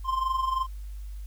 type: tone with amplitude modulation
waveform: triangle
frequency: 1048 Hz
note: C6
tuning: 2 cents sharp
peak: -20 dBFS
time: 0.04-0.67 s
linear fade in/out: 50 ms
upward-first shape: sine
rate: 23 Hz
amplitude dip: 65%
effects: added 50 Hz sine -35 dBFS peak until 1.26 s + white hiss -60 dBFS RMS until 1.26 s